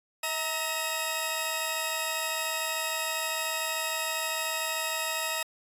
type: tone cluster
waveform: 15% pulse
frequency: 643 / 931 / 2559 / 3764 Hz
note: E5 / A#5 / D#7 / A#7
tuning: -43 / -2 / +48 / +16 cents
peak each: -28 dBFS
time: 0.23-5.43 s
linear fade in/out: 5 ms
effects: resampled to 32000 Hz